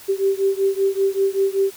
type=beating tone pair; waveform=sine; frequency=388 / 393.2 Hz; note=G4 / G4; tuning=-18 / +5 cents; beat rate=5.2 Hz; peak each=-19 / -20 dBFS; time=0.08-1.71 s; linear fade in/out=20 ms; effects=white hiss -42 dBFS RMS until 1.76 s